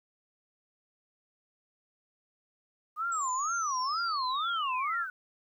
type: tone with vibrato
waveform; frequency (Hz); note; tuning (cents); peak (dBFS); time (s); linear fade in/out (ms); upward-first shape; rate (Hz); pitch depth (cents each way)
sine; 1185; D6; +15; -29; 2.96-5.07; 50; sine; 2.1; 280
type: linear sweep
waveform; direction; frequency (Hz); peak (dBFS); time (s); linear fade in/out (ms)
sine; down; 7670 to 1444; -36; 3.12-5.1; 2
effects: 11-bit